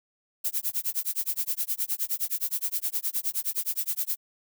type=noise with tremolo; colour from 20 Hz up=violet; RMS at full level=-26 dBFS; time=0.44-4.17 s; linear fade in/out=10 ms; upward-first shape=sine; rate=9.6 Hz; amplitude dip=100%; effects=none

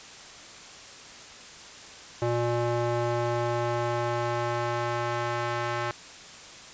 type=tone with band-pass filter sweep; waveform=square; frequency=119.3 Hz; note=A#2; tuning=41 cents sharp; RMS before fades=-28 dBFS; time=2.22-5.91 s; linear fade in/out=0 ms; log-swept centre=550 to 1300 Hz; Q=0.94; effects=white hiss -45 dBFS RMS until 6.73 s + resampled to 16000 Hz

